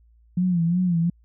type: tone with vibrato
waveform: sine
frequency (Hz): 174.61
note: F3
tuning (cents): 0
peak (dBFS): -18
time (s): 0.37-1.1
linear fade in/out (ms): 5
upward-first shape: sine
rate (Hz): 2.8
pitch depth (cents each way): 90
effects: added 57 Hz sine -53 dBFS peak until 1.24 s